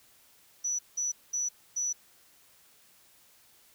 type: tone bursts at uneven times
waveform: sine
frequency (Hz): 5920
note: F#8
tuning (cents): 0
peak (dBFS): -28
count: 4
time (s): 0.64-0.79 / 0.97-1.12 / 1.33-1.49 / 1.76-1.93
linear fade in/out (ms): 10
effects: white hiss -61 dBFS RMS until 3.74 s